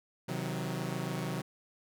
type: chord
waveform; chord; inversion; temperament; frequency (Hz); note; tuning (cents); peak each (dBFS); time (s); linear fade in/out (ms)
sawtooth; C diminished; none; equal with one note detuned; 130.81 / 158.65 / 185; C3 / Eb3 / Gb3; 0 / +34 / 0; -34; 0.28-1.42; 10
effects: none